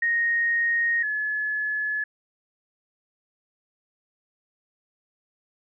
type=tone pair in turn; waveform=sine; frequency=1864.7 / 1710.4 Hz; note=A#6 / A6; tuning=0 / -49 cents; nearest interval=minor second; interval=149 cents; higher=first; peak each=-20 / -24 dBFS; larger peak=first; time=0.02-1.03 / 1.03-2.04 s; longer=neither; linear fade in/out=5 ms; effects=none

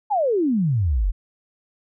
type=exponential sweep; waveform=sine; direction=down; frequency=880 to 39.57 Hz; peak=-17 dBFS; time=0.1-1.12 s; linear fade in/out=20 ms; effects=none

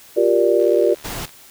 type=chord; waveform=sine; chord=G minor seventh; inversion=third; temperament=just; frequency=352.8 / 392 / 470.4 / 588 Hz; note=F4 / G4 / Bb4 / D5; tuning=+18 / 0 / +16 / +2 cents; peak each=-18 dBFS; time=0.16-0.95 s; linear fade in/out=20 ms
type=click train; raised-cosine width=0.2 ms; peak=-25 dBFS; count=53; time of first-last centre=0.6-1.292 s; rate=75.1 Hz
type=noise; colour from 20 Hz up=pink; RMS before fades=-28 dBFS; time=1.04-1.26 s; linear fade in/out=10 ms
effects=white hiss -45 dBFS RMS until 1.5 s

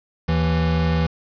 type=tone pair together; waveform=square; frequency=78.81 / 164.5 Hz; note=D#2 / E3; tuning=+23 / -3 cents; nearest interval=octave + minor second; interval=1274 cents; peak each=-22 / -20 dBFS; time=0.28-1.07 s; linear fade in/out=10 ms; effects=resampled to 11025 Hz + 7-bit

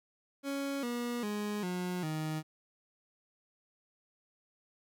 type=tone with pitch steps; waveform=30% pulse; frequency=277.9 / 240.5 / 208.2 / 180.2 / 155.97 Hz; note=C#4 / B3 / G#3 / F#3 / D#3; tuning=+4 / -46 / +5 / -45 / +5 cents; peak=-31 dBFS; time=0.43-2.43 s; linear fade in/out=50 ms; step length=400 ms; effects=none

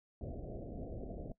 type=low-pass noise; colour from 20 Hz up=pink; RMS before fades=-44 dBFS; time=0.21-1.32 s; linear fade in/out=2 ms; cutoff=700 Hz; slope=96 dB/octave; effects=noise-tail reverb RT60 0.1 s tail -20 dB re dry

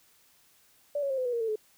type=tone with pitch steps; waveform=sine; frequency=580 / 555.7 / 532.5 / 510.2 / 488.8 / 468.4 / 448.8 / 430 Hz; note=D5 / C#5 / C5 / C5 / B4 / A#4 / A4 / A4; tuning=-22 / +4 / +30 / -44 / -18 / +8 / +34 / -40 cents; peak=-27 dBFS; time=0.95-1.558 s; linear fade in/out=5 ms; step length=76 ms; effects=white hiss -63 dBFS RMS until 1.77 s

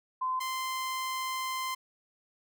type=tone pair in turn; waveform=sine / sawtooth; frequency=1029 / 1039.8 Hz; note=C6 / C6; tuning=-29 / -11 cents; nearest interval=unison; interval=18 cents; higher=second; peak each=-28 dBFS; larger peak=neither; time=0.21-0.4 / 0.4-1.75 s; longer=second; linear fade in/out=10 ms; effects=none

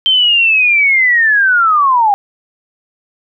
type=linear sweep; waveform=sine; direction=down; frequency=3136 to 785 Hz; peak=-7 dBFS; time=0.06-2.14 s; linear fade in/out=0 ms; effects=none

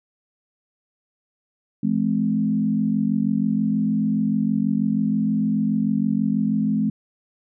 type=tone cluster; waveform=sine; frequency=166.8 / 212.6 / 259.1 Hz; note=E3 / G#3 / C4; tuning=+21 / +41 / -17 cents; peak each=-26 / -20 / -24 dBFS; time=1.83-6.9 s; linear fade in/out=5 ms; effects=none

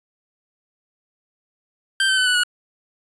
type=tone with pitch steps; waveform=25% pulse; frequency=1568 / 1539.3 / 1511.1 / 1483.4 / 1456.3 Hz; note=G6 / G6 / F#6 / F#6 / F#6; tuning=0 / -32 / +36 / +4 / -28 cents; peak=-12 dBFS; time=2-2.435 s; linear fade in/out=2 ms; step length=87 ms; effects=resampled to 22050 Hz

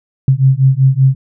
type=beating tone pair; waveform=sine; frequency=130.81 / 136.01 Hz; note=C3 / C#3; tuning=0 / -33 cents; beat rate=5.2 Hz; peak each=-10 dBFS; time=0.28-1.15 s; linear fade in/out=2 ms; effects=none

